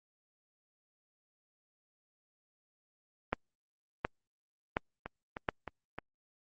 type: two click trains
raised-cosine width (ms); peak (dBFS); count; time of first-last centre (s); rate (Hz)
0.5; -14 / -24; 4 / 4; 3.33-5.488 / 5.06-5.986; 1.39 / 3.24
effects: Opus 32 kbps